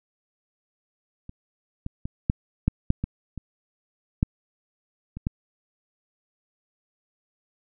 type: clicks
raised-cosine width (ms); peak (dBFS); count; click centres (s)
5; -26 / -18 / -18 / -8 / -7 / -6 / -14 / -22 / -7 / -22 / -12; 11; 1.294 / 1.864 / 2.055 / 2.299 / 2.68 / 2.904 / 3.04 / 3.377 / 4.229 / 5.17 / 5.269
effects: none